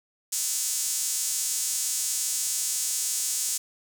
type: tone with high-pass filter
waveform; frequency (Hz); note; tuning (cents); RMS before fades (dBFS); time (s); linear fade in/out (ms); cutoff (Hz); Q
sawtooth; 254.2; C4; -50; -28; 0.32-3.58; 10; 7200; 2.1
effects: none